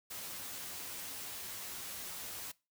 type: noise with comb filter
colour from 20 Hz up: white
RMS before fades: -44 dBFS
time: 0.1-2.52 s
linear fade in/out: 10 ms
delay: 11 ms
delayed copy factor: +0.55
effects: noise-tail reverb RT60 0.3 s tail -23 dB re dry